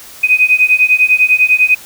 sine beating tone pair, 2498 / 2508 Hz, D#7 / D#7, +6 / +13 cents, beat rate 10 Hz, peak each -10 dBFS, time 0.23-1.75 s, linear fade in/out 10 ms, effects white hiss -35 dBFS RMS until 1.85 s

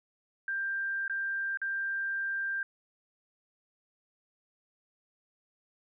sine tone with dropouts, 1585 Hz, G6, 19 cents sharp, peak -30 dBFS, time 0.48-2.63 s, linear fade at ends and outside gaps 2 ms, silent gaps 1.08-1.097 / 1.573-1.616 s, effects none

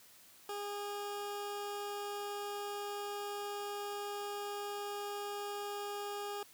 20% pulse tone, 408.8 Hz, G#4, 27 cents flat, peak -34 dBFS, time 0.49-6.43 s, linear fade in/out 2 ms, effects white hiss -60 dBFS RMS until 6.53 s + high-pass 60 Hz 12 dB/octave

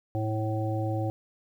harmonic tone, 109.1 Hz, A2, 14 cents flat, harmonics 1 / 3 / 5 / 7, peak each -28 / -33 / -35 / -36 dBFS, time 0.15-1.1 s, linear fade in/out 0 ms, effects 10-bit

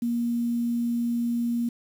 sine tone with quantisation, 236.4 Hz, A#3, 24 cents sharp, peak -23 dBFS, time 0.02-1.69 s, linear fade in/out 5 ms, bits 8, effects none

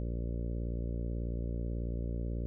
harmonic tone, 58.27 Hz, A#1, in tune, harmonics 1 / 2 / 3 / 4 / 5 / 6 / 7 / 8 / 9 / 10, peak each -34 / -40 / -44 / -46 / -48 / -50 / -51 / -52 / -53 / -54 dBFS, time 0-2.46 s, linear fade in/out 0 ms, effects none

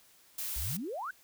blue noise, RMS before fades -37 dBFS, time 0.38-0.77 s, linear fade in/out 5 ms
sine exponential sweep, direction up, 50.9 to 1607 Hz, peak -35 dBFS, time 0.56-1.11 s, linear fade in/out 5 ms
effects white hiss -62 dBFS RMS until 1.23 s

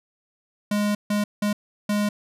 square tone bursts at uneven times, 207.1 Hz, G#3, 5 cents flat, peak -21 dBFS, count 4, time 0.71-0.95 / 1.1-1.24 / 1.42-1.53 / 1.89-2.09 s, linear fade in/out 5 ms, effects resampled to 32000 Hz

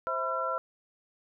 sine tone cluster, 524 / 653 / 1000 / 1356 Hz, C5 / E5 / B5 / E6, +2 / -17 / +21 / +49 cents, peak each -35 / -36 / -36 / -31 dBFS, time 0.07-0.58 s, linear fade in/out 0 ms, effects none

